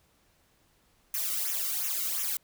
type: noise with flanger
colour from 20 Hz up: blue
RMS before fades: -31 dBFS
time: 1.14-2.37 s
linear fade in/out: 2 ms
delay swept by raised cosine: 0.22 to 1.21 ms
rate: 2.8 Hz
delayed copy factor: -0.8
effects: pink hiss -67 dBFS RMS until 2.43 s